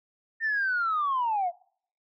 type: linear sweep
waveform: sine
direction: down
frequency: 1823 to 669 Hz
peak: -23 dBFS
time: 0.4-1.52 s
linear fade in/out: 50 ms
effects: noise-tail reverb RT60 0.6 s tail -25 dB re dry + tanh soft clip ceiling -20 dBFS